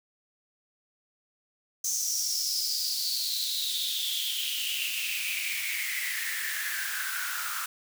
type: noise with high-pass filter sweep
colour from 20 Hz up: white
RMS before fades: -31 dBFS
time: 1.84-7.66 s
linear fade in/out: 5 ms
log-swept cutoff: 6200 to 1300 Hz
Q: 8.2
effects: none